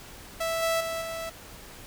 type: tone with level steps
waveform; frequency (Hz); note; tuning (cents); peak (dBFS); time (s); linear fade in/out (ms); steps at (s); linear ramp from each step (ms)
sawtooth; 658; E5; -3; -23 / -20 / -26 / -29; 0.4-1.3; 10; 0.62 / 0.8 / 1.01; 10
effects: pink hiss -46 dBFS RMS until 1.86 s